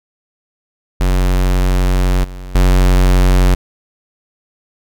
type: tone with level steps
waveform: square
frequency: 45.92 Hz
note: F#1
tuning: 12 cents flat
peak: -11 / -27 / -8 dBFS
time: 1-3.55 s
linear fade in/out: 10 ms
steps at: 2.24 / 2.55 s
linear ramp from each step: 2 ms
effects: none